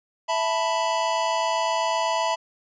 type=chord; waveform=square; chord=E suspended fourth; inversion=none; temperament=equal; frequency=659.3 / 880 / 987.8 Hz; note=E5 / A5 / B5; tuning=0 / 0 / 0 cents; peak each=-27 / -28 / -26 dBFS; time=0.28-2.36 s; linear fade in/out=20 ms; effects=resampled to 16000 Hz